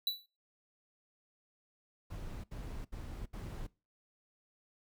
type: tone with exponential decay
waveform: square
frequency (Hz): 3951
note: B7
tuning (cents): 0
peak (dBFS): -28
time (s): 0.07-0.26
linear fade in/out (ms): 2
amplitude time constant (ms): 40
type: noise bursts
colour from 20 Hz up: brown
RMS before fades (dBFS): -43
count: 4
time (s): 2.1-3.67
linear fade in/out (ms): 10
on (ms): 340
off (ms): 70
effects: noise-tail reverb RT60 0.3 s tail -22 dB re dry